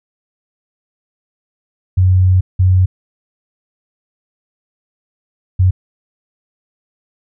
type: tone bursts at uneven times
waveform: sine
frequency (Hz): 92.5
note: F#2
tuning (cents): 0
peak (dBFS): -7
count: 3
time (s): 1.97-2.41 / 2.59-2.86 / 5.59-5.71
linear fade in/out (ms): 10
effects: none